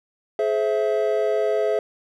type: chord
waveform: triangle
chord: Ab augmented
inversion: none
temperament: equal with one note detuned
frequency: 423.8 / 523.3 / 659.3 Hz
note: Ab4 / C5 / E5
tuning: +35 / 0 / 0 cents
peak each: -20 / -24 / -21 dBFS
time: 0.39-1.79 s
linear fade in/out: 2 ms
effects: none